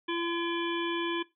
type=harmonic tone; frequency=340 Hz; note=F4; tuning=46 cents flat; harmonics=1 / 3 / 5 / 7 / 9 / 10; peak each=-31 / -36 / -38 / -39 / -41 / -41 dBFS; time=0.08-1.23 s; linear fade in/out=10 ms; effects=noise-tail reverb RT60 0.2 s tail -19 dB re dry